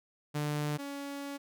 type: tone pair in turn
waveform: sawtooth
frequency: 148.5 / 281.4 Hz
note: D3 / C#4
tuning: +20 / +26 cents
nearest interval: major seventh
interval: 1106 cents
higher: second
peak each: -27 / -34 dBFS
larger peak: first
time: 0.34-0.78 / 0.78-1.38 s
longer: second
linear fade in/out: 20 ms
effects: none